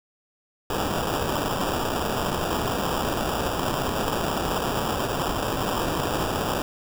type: noise with sample-and-hold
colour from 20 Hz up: violet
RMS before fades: -26 dBFS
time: 0.7-6.62 s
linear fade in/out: 2 ms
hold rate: 2100 Hz
effects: none